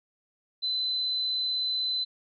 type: tone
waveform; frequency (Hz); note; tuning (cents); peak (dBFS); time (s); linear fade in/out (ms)
sine; 4031; B7; +35; -26; 0.62-2.05; 20
effects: none